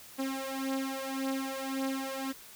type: beating tone pair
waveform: sawtooth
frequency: 267.2 / 269 Hz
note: C4 / C4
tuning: +36 / +48 cents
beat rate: 1.8 Hz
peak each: -31 / -32 dBFS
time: 0.18-2.33 s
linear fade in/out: 20 ms
effects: white hiss -51 dBFS RMS until 2.55 s